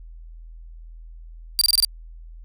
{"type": "tone bursts", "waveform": "sawtooth", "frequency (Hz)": 4704, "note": "D8", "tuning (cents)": 2, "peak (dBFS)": -11, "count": 6, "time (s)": [1.59, 1.848], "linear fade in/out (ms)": 0, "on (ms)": 23, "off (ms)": 24, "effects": ["added 41 Hz sine -38 dBFS peak until 2.44 s"]}